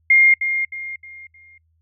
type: tone with echo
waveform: sine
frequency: 2123 Hz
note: C7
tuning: 25 cents sharp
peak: -9 dBFS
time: 0.1-0.34 s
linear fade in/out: 5 ms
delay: 310 ms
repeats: 4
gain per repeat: -9 dB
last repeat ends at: 1.58 s
effects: noise-tail reverb RT60 0.1 s tail -26 dB re dry + added 81 Hz sine -60 dBFS peak until 1.81 s